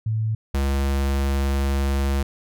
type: tone pair in turn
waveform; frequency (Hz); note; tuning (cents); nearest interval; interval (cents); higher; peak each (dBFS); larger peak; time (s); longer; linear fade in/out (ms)
sine / square; 110 / 68.8; A2 / C#2; 0 / -12; minor sixth; 812; first; -20; neither; 0.06-0.35 / 0.54-2.23; second; 5
effects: none